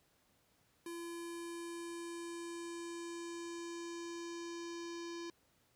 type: tone with low-pass filter sweep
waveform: square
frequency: 340 Hz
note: F4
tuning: 46 cents flat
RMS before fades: -45 dBFS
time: 0.86-5.3 s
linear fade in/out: 2 ms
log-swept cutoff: 11000 to 5500 Hz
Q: 2.5
effects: pink hiss -73 dBFS RMS until 5.75 s + high-pass 60 Hz 12 dB/octave